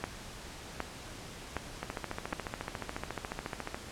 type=two click trains; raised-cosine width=0.5 ms; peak=-17 / -20 dBFS; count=4 / 28; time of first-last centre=0.04-2.33 / 1.83-3.745 s; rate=1.31 / 14.1 Hz; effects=pink hiss -46 dBFS RMS until 3.91 s + low-pass 9000 Hz 12 dB/octave